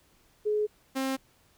sine / sawtooth tone pair in turn, 422.4 / 266.1 Hz, G#4 / C4, +29 / +29 cents, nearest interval minor sixth, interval 800 cents, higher first, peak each -24 dBFS, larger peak neither, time 0.45-0.67 / 0.95-1.17 s, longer neither, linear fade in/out 20 ms, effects pink hiss -64 dBFS RMS until 1.57 s

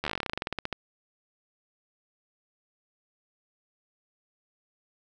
slowing click train, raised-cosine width 0.3 ms, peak -14 dBFS, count 21, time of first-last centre 0.04-0.727 s, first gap 12 ms, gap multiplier 1.1, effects none

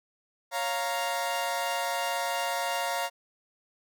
sawtooth chord, Bb minor, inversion first, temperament equal, 554.4 / 698.5 / 932.3 Hz, Db5 / F5 / Bb5, 0 / 0 / 0 cents, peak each -31 / -28 / -28 dBFS, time 0.51-3.1 s, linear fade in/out 50 ms, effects none

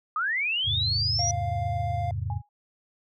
sine linear sweep, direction up, 1191 to 5920 Hz, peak -24 dBFS, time 0.16-1.31 s, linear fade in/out 2 ms
sine chord, E augmented, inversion none, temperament equal with one note detuned, 82.41 / 103.83 / 132.18 Hz, E2 / G#2 / B#2, 0 / 0 / +18 cents, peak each -32 / -30 / -34 dBFS, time 0.64-2.42 s, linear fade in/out 50 ms
triangle tone with vibrato, 698.5 Hz, F5, in tune, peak -27 dBFS, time 1.19-2.11 s, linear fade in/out 2 ms, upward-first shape triangle, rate 15 Hz, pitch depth 9 cents each way
sine tone with exponential decay, 827 Hz, G#5, 8 cents flat, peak -31 dBFS, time 2.3-2.49 s, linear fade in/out 2 ms, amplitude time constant 41 ms
effects none

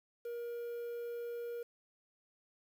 triangle tone with quantisation, 473.5 Hz, A#4, 27 cents sharp, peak -37 dBFS, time 0.25-1.63 s, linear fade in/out 5 ms, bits 10, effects none

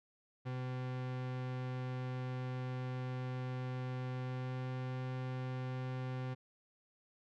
40% pulse tone with pitch glide, 127.5 to 128.39 Hz, C3 to C3, -44 to -32 cents, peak -37 dBFS, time 0.45-6.35 s, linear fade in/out 20 ms, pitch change +12 cents, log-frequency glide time 4.18-4.7 s, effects low-pass 3000 Hz 12 dB/octave

